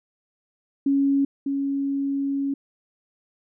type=tone pair in turn; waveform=sine; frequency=277.2 / 277.2 Hz; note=C#4 / C#4; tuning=0 / 0 cents; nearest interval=unison; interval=0 cents; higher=neither; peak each=-17 / -22 dBFS; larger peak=first; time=0.86-1.25 / 1.46-2.54 s; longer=second; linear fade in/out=5 ms; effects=none